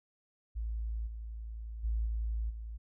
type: tone with level steps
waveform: sine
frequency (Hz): 55.5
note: A1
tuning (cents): +16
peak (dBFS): -33 / -39 / -29 / -31 / -39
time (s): 0.55-2.78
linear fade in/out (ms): 20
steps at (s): 1.06 / 1.83 / 2.05 / 2.49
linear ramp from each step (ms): 20
effects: none